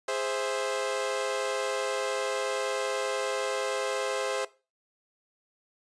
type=chord; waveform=sawtooth; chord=Ab augmented; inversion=none; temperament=equal with one note detuned; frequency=412.9 / 523.3 / 659.3 Hz; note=Ab4 / C5 / E5; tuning=-10 / 0 / 0 cents; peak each=-30 / -27 / -31 dBFS; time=0.08-4.45 s; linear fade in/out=5 ms; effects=noise-tail reverb RT60 0.3 s tail -18 dB re dry + resampled to 22050 Hz